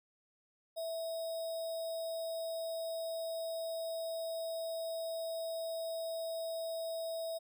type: tone with sample-and-hold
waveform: sine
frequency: 656 Hz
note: E5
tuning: 9 cents flat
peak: -36 dBFS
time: 0.76-7.39 s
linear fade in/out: 20 ms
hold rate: 4410 Hz
effects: none